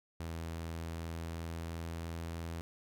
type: tone with pitch glide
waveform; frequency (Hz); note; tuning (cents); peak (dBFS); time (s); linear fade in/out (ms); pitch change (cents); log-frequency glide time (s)
sawtooth; 82.41 to 83.22; E2 to E2; 0 to +17; -35; 0.2-2.61; 0; +17; 0.48-2.28
effects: none